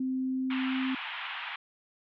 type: tone with pitch glide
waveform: sine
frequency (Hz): 260 to 261.7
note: C4 to C4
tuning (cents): -11 to 0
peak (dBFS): -28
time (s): 0-0.95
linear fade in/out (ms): 5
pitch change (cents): +11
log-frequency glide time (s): 0.18-0.82
type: band-pass noise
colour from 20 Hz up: white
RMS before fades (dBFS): -38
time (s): 0.5-1.56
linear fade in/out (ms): 5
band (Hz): 800 to 3200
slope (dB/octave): 48
effects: none